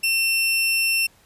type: tone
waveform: sawtooth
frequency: 2700 Hz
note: E7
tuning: 41 cents sharp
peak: -15 dBFS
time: 0.03-1.07 s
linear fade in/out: 10 ms
effects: pink hiss -56 dBFS RMS until 1.25 s + resampled to 32000 Hz